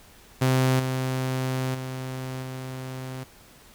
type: tone with level steps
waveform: sawtooth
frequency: 130 Hz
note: C3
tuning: 11 cents flat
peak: -15 / -21 / -27 / -29 dBFS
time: 0.41-3.24 s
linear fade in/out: 10 ms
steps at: 0.79 / 1.74 / 2.42 s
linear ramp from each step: 10 ms
effects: pink hiss -52 dBFS RMS until 3.74 s